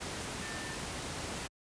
sine tone in noise, 1787 Hz, A6, 26 cents sharp, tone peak -44 dBFS, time 0.41-0.76 s, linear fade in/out 20 ms, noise pink, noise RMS -39 dBFS, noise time 0-1.48 s, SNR -8 dB, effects high-pass 60 Hz 12 dB/octave + resampled to 22050 Hz

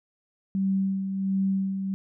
sine tone with tremolo, 193.1 Hz, G3, 26 cents flat, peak -21 dBFS, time 0.55-1.94 s, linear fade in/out 0 ms, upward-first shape sine, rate 1.4 Hz, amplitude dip 50%, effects none

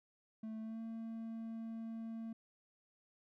triangle tone with pitch glide, 220 to 225.9 Hz, A3 to A3, 0 to +46 cents, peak -40 dBFS, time 0.43-2.33 s, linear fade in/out 5 ms, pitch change +46 cents, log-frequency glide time 0.61-0.81 s, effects none

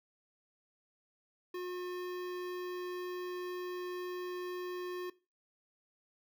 square tone with notch filter, 360.2 Hz, F#4, 46 cents flat, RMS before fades -40 dBFS, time 1.54-5.1 s, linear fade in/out 5 ms, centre 8200 Hz, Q 0.64, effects noise-tail reverb RT60 0.3 s tail -19 dB re dry

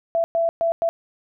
sine tone bursts at uneven times, 668 Hz, E5, 23 cents sharp, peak -17 dBFS, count 4, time 0.15-0.24 / 0.35-0.49 / 0.61-0.72 / 0.82-0.89 s, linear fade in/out 0 ms, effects none

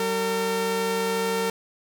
sawtooth tone pair together, 190.5 / 455.1 Hz, G3 / A#4, -49 / -42 cents, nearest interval octave + minor third, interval 1507 cents, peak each -26 / -20 dBFS, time 0-1.5 s, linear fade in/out 2 ms, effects none

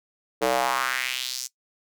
square tone with high-pass filter sweep, 63.7 Hz, C2, 46 cents flat, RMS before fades -26 dBFS, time 0.41-1.48 s, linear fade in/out 20 ms, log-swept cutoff 440 to 6500 Hz, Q 2.5, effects noise-tail reverb RT60 0.1 s tail -19 dB re dry

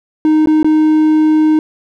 triangle tone with dropouts, 310 Hz, D#4, 6 cents flat, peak -5 dBFS, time 0.25-1.59 s, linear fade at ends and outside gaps 1 ms, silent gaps 0.459-0.472 / 0.63-0.645 s, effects none

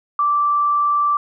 sine tone, 1169 Hz, D6, 8 cents flat, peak -14 dBFS, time 0.19-1.17 s, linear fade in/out 2 ms, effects none

